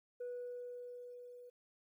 sine tone with level ramp, 490 Hz, B4, 14 cents flat, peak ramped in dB -38 to -52 dBFS, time 0.2-1.5 s, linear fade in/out 10 ms, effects tanh soft clip ceiling -39 dBFS + 13-bit

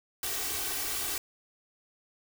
white noise with comb filter, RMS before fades -33 dBFS, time 0.23-1.18 s, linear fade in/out 2 ms, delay 2.6 ms, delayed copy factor +0.95, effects none

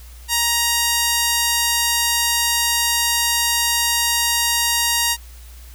5% pulse tone, 940 Hz, A#5, 14 cents sharp, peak -4 dBFS, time 0.28-5.17 s, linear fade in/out 50 ms, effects added 60 Hz sine -37 dBFS peak until 5.74 s + white hiss -47 dBFS RMS until 5.74 s

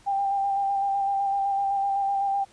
sine tone with vibrato, 792 Hz, G5, 18 cents sharp, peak -22 dBFS, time 0.06-2.45 s, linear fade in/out 20 ms, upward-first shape square, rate 7.9 Hz, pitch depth 17 cents each way, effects pink hiss -56 dBFS RMS until 2.52 s + resampled to 22050 Hz

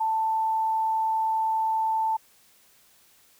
sine tone, 885 Hz, A5, 10 cents sharp, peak -22 dBFS, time 0-2.17 s, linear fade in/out 10 ms, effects white hiss -59 dBFS RMS until 3.39 s

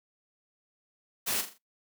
white noise with echo, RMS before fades -30 dBFS, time 1.26-1.42 s, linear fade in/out 20 ms, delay 41 ms, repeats 4, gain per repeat -8 dB, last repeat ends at 1.584 s, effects noise-tail reverb RT60 0.2 s tail -25 dB re dry + high-pass 100 Hz 12 dB/octave

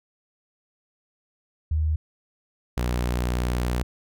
sine / sawtooth tone pair in turn, 77.7 / 60.84 Hz, D#2 / B1, -2 / -25 cents, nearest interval major third, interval 423 cents, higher first, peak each -20 / -19 dBFS, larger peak second, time 1.71-1.96 / 2.77-3.83 s, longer second, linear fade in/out 5 ms, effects none

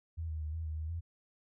sine tone with pitch steps, 81.8 / 78.5 / 76.7 / 81.3 / 78 / 78.5 / 84 Hz, E2 / D#2 / D#2 / E2 / D#2 / D#2 / E2, -13 / +16 / -24 / -23 / +5 / +16 / +33 cents, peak -35 dBFS, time 0.17-1.01 s, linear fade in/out 20 ms, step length 120 ms, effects none

